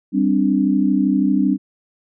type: chord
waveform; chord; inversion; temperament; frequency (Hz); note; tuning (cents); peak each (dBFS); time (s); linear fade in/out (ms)
sine; G suspended fourth; none; just; 196 / 261.3 / 294; G3 / C4 / D4; 0 / -2 / +2; -18; 0.12-1.58; 50
effects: none